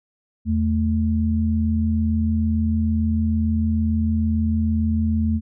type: tone pair together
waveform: sine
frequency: 82.22 / 220 Hz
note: E2 / A3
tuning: -4 / 0 cents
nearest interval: octave + perfect fourth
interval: 1704 cents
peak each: -20 dBFS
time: 0.45-5.41 s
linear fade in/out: 50 ms
effects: none